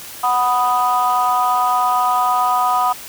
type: chord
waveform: sine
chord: B major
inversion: second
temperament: equal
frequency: 740 / 987.8 / 1244.5 Hz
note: F#5 / B5 / D#6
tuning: 0 / 0 / 0 cents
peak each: -17 dBFS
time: 0.23-2.93 s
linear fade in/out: 10 ms
effects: tanh soft clip ceiling -7 dBFS + white hiss -34 dBFS RMS until 3.08 s